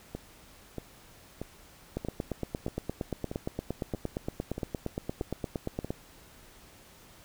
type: two click trains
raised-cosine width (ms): 2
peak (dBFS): -22 / -18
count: 10 / 35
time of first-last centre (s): 0.15-5.846 / 1.97-5.905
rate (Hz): 1.58 / 8.64
effects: pink hiss -55 dBFS RMS until 7.24 s